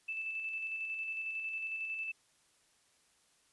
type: tone with tremolo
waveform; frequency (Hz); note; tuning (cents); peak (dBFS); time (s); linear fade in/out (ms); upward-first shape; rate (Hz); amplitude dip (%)
sine; 2637; E7; 0; -35; 0.08-2.12; 10; square; 11; 30
effects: white hiss -70 dBFS RMS until 3.52 s + resampled to 24000 Hz